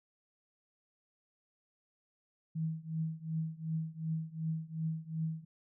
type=tone with tremolo; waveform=sine; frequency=160.3 Hz; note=E3; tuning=48 cents flat; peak=-30 dBFS; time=2.55-5.45 s; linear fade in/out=10 ms; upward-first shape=triangle; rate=2.7 Hz; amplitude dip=95%; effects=none